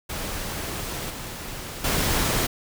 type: noise with level steps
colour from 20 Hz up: pink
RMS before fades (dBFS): -31 / -35 / -23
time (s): 0.09-2.47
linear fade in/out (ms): 10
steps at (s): 1.1 / 1.84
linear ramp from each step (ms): 5
effects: none